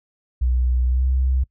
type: tone with pitch glide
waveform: sine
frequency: 62.1 to 64.81 Hz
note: B1 to C2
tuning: +10 to -16 cents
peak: -16 dBFS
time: 0.41-1.44 s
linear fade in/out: 10 ms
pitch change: +74 cents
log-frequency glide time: 0.87-1.06 s
effects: noise-tail reverb RT60 0.1 s tail -22 dB re dry